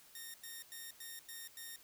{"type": "tone bursts", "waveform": "5% pulse", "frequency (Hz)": 1842, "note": "A#6", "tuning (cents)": -21, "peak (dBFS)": -36, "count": 6, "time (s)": [0.15, 1.76], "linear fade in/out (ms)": 2, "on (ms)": 190, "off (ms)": 94, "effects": ["white hiss -62 dBFS RMS until 1.83 s"]}